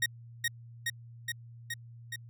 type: tone with echo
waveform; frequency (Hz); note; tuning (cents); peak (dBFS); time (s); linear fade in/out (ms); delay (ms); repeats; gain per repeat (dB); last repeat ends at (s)
sawtooth; 1872; A#6; +7; -22; 0.02-0.06; 5; 420; 5; -2; 2.16
effects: added 117 Hz sine -47 dBFS peak until 2.29 s